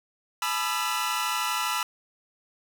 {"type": "tone cluster", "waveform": "sawtooth", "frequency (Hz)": [858, 987, 1225, 1338, 2929], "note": ["A5", "B5", "D#6", "E6", "F#7"], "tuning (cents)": [-44, -1, -27, 25, -18], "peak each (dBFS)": [-31, -27, -31, -26, -33], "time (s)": [0.42, 1.83], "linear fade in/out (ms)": 2, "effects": []}